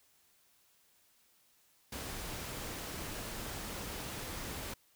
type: noise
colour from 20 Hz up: pink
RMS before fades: -42 dBFS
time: 1.92-4.74 s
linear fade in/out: 5 ms
effects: white hiss -69 dBFS RMS until 4.95 s